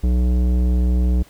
triangle tone with tanh clipping, 61.4 Hz, B1, 9 cents flat, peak -16 dBFS, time 0.03-1.23 s, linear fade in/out 10 ms, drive 18 dB, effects pink hiss -50 dBFS RMS until 1.29 s

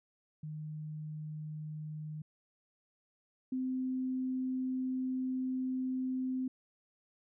sine tone pair in turn, 153.4 / 258 Hz, D#3 / C4, -24 / -24 cents, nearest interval major sixth, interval 900 cents, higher second, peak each -39 / -32 dBFS, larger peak second, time 0.43-2.22 / 3.52-6.48 s, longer second, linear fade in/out 5 ms, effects none

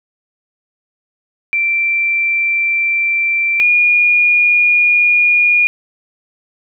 sine tone pair in turn, 2349 / 2434 Hz, D7 / D#7, 0 / -39 cents, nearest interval minor second, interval 61 cents, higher second, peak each -12 / -8 dBFS, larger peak second, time 1.53-3.6 / 3.6-5.67 s, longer neither, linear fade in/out 0 ms, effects none

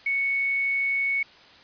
sine tone with quantisation, 2217 Hz, C#7, in tune, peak -22 dBFS, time 0.06-1.23 s, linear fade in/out 5 ms, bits 8, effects white hiss -51 dBFS RMS until 1.63 s + resampled to 11025 Hz

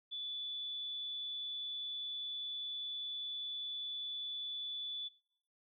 sine tone, 3465 Hz, A7, 27 cents flat, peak -39 dBFS, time 0.11-5.09 s, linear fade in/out 20 ms, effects noise-tail reverb RT60 0.6 s tail -21 dB re dry

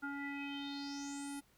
square tone with low-pass filter sweep, 281.8 Hz, C#4, 29 cents sharp, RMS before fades -43 dBFS, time 0.02-1.41 s, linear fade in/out 20 ms, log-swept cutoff 1400 to 11000 Hz, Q 6.9, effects pink hiss -70 dBFS RMS until 1.57 s

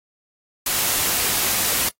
white noise, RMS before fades -21 dBFS, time 0.66-1.89 s, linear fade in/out 5 ms, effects noise-tail reverb RT60 0.1 s tail -21 dB re dry + AAC 48 kbps

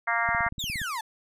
harmonic tone, 232.4 Hz, A#3, 5 cents flat, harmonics 3 / 4 / 5 / 6 / 7 / 8 / 9, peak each -31 / -31 / -31 / -31 / -31 / -31 / -31 dBFS, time 0.07-0.49 s, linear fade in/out 10 ms
click train, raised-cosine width 5 ms, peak -26 dBFS, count 10, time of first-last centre 0.29-0.816 s, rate 17.1 Hz
35% pulse exponential sweep, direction down, 3878 to 849 Hz, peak -28 dBFS, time 0.59-1.01 s, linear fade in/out 5 ms
effects resampled to 32000 Hz

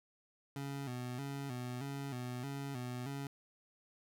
25% pulse tone with vibrato, 131.5 Hz, C3, 9 cents sharp, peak -36 dBFS, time 0.56-3.27 s, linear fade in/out 2 ms, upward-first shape square, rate 1.6 Hz, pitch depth 100 cents each way, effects none

